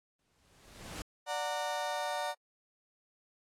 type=noise with exponential growth; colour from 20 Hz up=pink; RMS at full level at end=-40 dBFS; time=0.19-1.02 s; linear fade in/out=2 ms; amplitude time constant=180 ms
type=chord; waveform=35% pulse; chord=D augmented; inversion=none; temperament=just; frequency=587.3 / 734.2 / 917.7 Hz; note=D5 / F#5 / A#5; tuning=0 / -14 / -27 cents; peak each=-36 dBFS; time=1.26-2.35 s; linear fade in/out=50 ms
effects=low-pass 10000 Hz 12 dB/octave + AAC 64 kbps